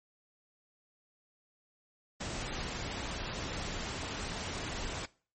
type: noise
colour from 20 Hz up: pink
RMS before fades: -38 dBFS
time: 2.2-5.06 s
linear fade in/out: 10 ms
effects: noise-tail reverb RT60 0.4 s tail -21 dB re dry + MP3 32 kbps